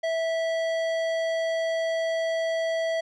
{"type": "tone with tanh clipping", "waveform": "sine", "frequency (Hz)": 655, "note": "E5", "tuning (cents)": -11, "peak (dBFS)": -26, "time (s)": [0.03, 3.01], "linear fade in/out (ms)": 10, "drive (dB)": 15, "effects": []}